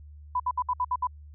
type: tone bursts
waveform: sine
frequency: 996 Hz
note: B5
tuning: 14 cents sharp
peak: -23 dBFS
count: 7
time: 0.35-1.071 s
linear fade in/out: 5 ms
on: 49 ms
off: 63 ms
effects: added 74 Hz sine -44 dBFS peak until 1.34 s